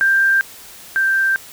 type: tone pair in turn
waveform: sine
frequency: 1582 / 1571.1 Hz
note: G6 / G6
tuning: +15 / +3 cents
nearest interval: unison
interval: 12 cents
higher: first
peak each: -11 / -13 dBFS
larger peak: first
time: 0.01-0.41 / 0.96-1.36 s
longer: neither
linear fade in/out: 0 ms
effects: white hiss -39 dBFS RMS until 1.52 s